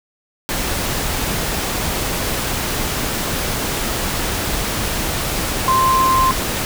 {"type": "tone in noise", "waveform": "sine", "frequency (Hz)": 1046.5, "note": "C6", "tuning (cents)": 0, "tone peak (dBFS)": -12, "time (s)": [5.68, 6.31], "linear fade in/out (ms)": 0, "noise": "pink", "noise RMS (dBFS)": -21, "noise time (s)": [0.49, 6.65], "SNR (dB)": 6, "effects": []}